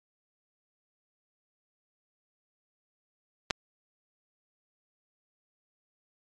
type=clicks; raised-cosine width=0.2 ms; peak=-21 / -8 dBFS; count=2; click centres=3.503 / 3.508 s; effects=AAC 32 kbps